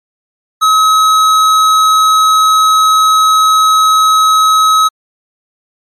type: tone with hard clipping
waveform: triangle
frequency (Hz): 1279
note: D#6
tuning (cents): +47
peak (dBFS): -7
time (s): 0.61-4.89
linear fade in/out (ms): 20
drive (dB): 17
effects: MP3 96 kbps